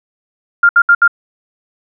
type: tone bursts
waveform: sine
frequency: 1400 Hz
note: F6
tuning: 4 cents sharp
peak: -4 dBFS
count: 4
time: 0.63-1.078 s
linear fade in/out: 5 ms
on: 61 ms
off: 68 ms
effects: none